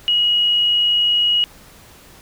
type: tone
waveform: sine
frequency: 2900 Hz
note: F#7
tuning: 35 cents flat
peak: -13 dBFS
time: 0.08-1.44 s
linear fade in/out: 0 ms
effects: pink hiss -45 dBFS RMS until 2.21 s